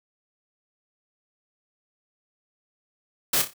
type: noise with echo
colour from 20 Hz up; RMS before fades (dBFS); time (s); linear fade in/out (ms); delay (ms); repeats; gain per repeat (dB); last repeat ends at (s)
white; -22; 3.33-3.42; 5; 29; 4; -8; 3.536
effects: none

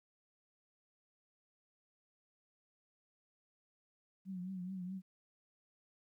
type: tone with vibrato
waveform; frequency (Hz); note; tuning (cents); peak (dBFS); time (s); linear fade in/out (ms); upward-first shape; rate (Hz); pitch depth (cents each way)
sine; 185; F#3; 0; -40; 4.25-5.02; 50; triangle; 4.7; 81
effects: 13-bit

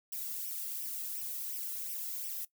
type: noise with flanger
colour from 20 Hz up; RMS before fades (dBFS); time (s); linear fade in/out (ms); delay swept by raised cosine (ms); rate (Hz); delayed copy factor
violet; -39; 0.12-2.45; 5; 0.35 to 1.55; 2.8; +0.85
effects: noise-tail reverb RT60 0.1 s tail -18 dB re dry

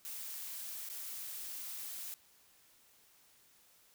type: noise with dropouts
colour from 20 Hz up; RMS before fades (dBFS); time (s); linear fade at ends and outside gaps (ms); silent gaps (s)
blue; -44; 0.05-2.14; 0; 0.888-0.899
effects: white hiss -66 dBFS RMS until 3.94 s

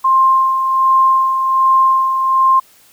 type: tone with tremolo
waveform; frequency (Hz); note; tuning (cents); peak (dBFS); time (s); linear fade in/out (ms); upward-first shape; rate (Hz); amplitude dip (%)
sine; 1056; C6; +16; -7; 0.04-2.6; 10; sine; 1.3; 50
effects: white hiss -48 dBFS RMS until 2.92 s

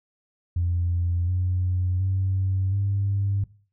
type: tone with pitch steps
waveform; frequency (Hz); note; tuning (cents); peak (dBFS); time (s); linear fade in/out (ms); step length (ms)
sine; 87 / 90.96 / 95.09 / 99.42; F2 / F#2 / F#2 / G2; -6 / -29 / +48 / +25; -20; 0.56-3.44; 5; 720
effects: noise-tail reverb RT60 0.4 s tail -19 dB re dry + tanh soft clip ceiling -16 dBFS

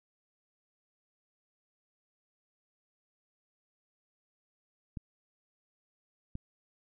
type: clicks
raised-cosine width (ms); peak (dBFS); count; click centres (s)
5; -26; 2; 4.972 / 6.354
effects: none

